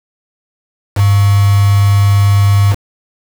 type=tone with quantisation; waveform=sine; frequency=100.5 Hz; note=G2; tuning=44 cents sharp; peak=-6 dBFS; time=0.95-2.76 s; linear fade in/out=50 ms; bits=3; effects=none